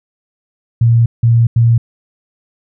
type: tone bursts at uneven times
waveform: sine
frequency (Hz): 116.54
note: A#2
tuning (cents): 0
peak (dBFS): -6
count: 3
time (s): 0.81-1.06 / 1.23-1.47 / 1.56-1.78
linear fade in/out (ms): 5
effects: none